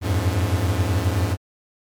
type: tone cluster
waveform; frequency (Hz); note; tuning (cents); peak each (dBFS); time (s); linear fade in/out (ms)
45% pulse; 86 / 93.5 / 104.8; F2 / F#2 / G#2; -26 / +19 / +16; -23; 0.01-1.37; 50
effects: MP3 96 kbps